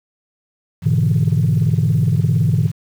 sine chord, E dominant seventh, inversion first, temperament equal with one note detuned, 103.83 / 123.47 / 147.34 / 164.81 Hz, G#2 / B2 / D3 / E3, 0 / 0 / +6 / 0 cents, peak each -17 dBFS, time 0.82-2.72 s, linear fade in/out 50 ms, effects tanh soft clip ceiling -7 dBFS + 7-bit

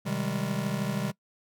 square chord, Ab major seventh, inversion first, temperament just, 129.78 / 155.74 / 194.67 / 207.7 Hz, C3 / Eb3 / G3 / Ab3, -14 / +2 / -12 / 0 cents, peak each -35 / -35 / -33 / -35 dBFS, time 0.05-1.12 s, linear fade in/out 20 ms, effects noise-tail reverb RT60 0.1 s tail -22 dB re dry

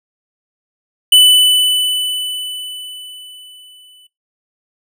square tone with exponential decay, 2992 Hz, F#7, 19 cents sharp, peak -4 dBFS, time 1.12-4.07 s, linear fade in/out 5 ms, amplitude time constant 640 ms, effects noise-tail reverb RT60 0.2 s tail -21 dB re dry

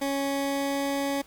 20% pulse tone with pitch glide, 277.2 to 278.8 Hz, C#4 to C#4, 0 to +10 cents, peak -21 dBFS, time 0.01-1.22 s, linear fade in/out 10 ms, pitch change +10 cents, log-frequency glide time 0.22-0.83 s, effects pink hiss -54 dBFS RMS until 1.26 s

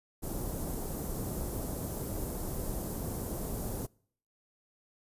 pink band-stop noise, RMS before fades -36 dBFS, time 0.22-3.87 s, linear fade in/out 20 ms, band 610 to 11000 Hz, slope 12 dB/octave, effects noise-tail reverb RT60 0.6 s tail -26 dB re dry + resampled to 32000 Hz

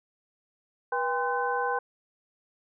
sine tone cluster, 486.4 / 800 / 1031 / 1517 Hz, B4 / G5 / C6 / F#6, -26 / +35 / -26 / +43 cents, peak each -31 / -30 / -31 / -32 dBFS, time 0.92-1.79 s, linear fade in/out 5 ms, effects none

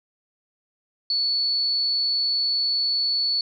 sine tone, 4435 Hz, C#8, in tune, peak -20 dBFS, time 1.1-3.41 s, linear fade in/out 2 ms, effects none

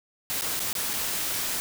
white noise with dropouts, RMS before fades -29 dBFS, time 0.3-1.6 s, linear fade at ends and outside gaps 0 ms, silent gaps 0.411-0.42 / 0.594-0.602 / 0.729-0.752 / 0.933-0.937 s, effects none

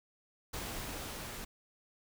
pink noise with level ramp, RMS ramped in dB -40 to -44 dBFS, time 0.53-1.45 s, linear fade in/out 10 ms, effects none

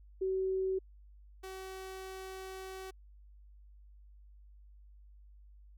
sine / sawtooth tone pair in turn, 379.1 / 379.1 Hz, F#4 / F#4, +42 / +42 cents, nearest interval unison, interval 0 cents, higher neither, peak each -30 / -39 dBFS, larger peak first, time 0.21-0.79 / 1.43-2.91 s, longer second, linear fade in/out 10 ms, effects added 50 Hz sine -54 dBFS peak until 5.77 s

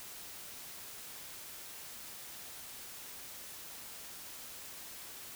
silence, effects white hiss -48 dBFS RMS until 5.35 s

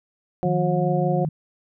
harmonic tone, 180 Hz, F#3, 47 cents flat, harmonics 1 / 2 / 3 / 4, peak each -26 / -26 / -26 / -26 dBFS, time 0.43-1.25 s, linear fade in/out 0 ms
sine tone with pitch glide, 157.9 to 154.29 Hz, D#3 to D#3, +26 to -14 cents, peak -22 dBFS, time 0.45-1.29 s, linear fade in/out 5 ms, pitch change -40 cents, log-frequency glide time 0.8-0.91 s
effects none

